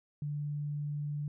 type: tone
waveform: sine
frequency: 146.83 Hz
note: D3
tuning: in tune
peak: -33 dBFS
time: 0.22-1.28 s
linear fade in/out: 2 ms
effects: none